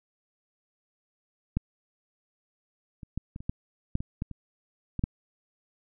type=clicks; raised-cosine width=5 ms; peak=-13 / -29 / -18 / -26 / -28 / -16 / -13 / -22 / -18 / -27 / -18 / -12 dBFS; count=12; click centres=1.57 / 3.032 / 3.176 / 3.361 / 3.405 / 3.495 / 3.954 / 4.005 / 4.221 / 4.313 / 4.993 / 5.039 s; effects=none